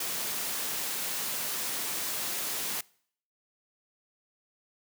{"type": "noise", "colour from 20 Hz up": "white", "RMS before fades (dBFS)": -33, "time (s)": [0, 2.81], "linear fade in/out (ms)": 5, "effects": ["noise-tail reverb RT60 0.6 s tail -24 dB re dry", "high-pass 150 Hz 12 dB/octave"]}